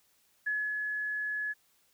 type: tone with ADSR envelope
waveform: sine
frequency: 1700 Hz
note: G#6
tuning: 40 cents sharp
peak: -28 dBFS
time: 0.46-1.54 s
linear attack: 12 ms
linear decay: 250 ms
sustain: -3 dB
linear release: 28 ms
effects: white hiss -69 dBFS RMS until 1.93 s